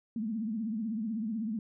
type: tone with vibrato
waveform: sine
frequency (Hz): 220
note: A3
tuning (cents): 0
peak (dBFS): -31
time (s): 0.16-1.59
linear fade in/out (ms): 2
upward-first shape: triangle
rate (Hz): 16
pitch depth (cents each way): 150
effects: none